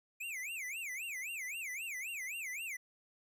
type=tone with vibrato; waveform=square; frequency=2349 Hz; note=D7; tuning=in tune; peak=-40 dBFS; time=0.2-2.77 s; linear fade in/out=10 ms; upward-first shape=sine; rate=3.8 Hz; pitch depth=300 cents each way; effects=none